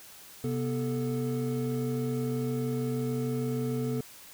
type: tone cluster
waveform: triangle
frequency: 130.9 / 244 / 439.2 Hz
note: C3 / B3 / A4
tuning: +1 / -21 / -3 cents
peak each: -30 / -30 / -32 dBFS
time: 0.44-4.01 s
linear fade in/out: 2 ms
effects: white hiss -50 dBFS RMS until 4.33 s